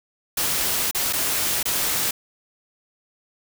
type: noise with dropouts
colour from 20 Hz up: white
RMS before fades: -23 dBFS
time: 0.37-2.11 s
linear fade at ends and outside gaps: 5 ms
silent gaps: 0.912-0.947 / 1.127-1.132 / 1.629-1.654 s
effects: none